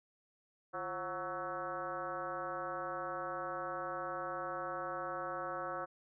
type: tone with frequency modulation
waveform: sine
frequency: 924 Hz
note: A#5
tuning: 16 cents flat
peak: -37 dBFS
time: 0.73-5.86 s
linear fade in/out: 20 ms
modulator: 193 Hz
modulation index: 2.8
effects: none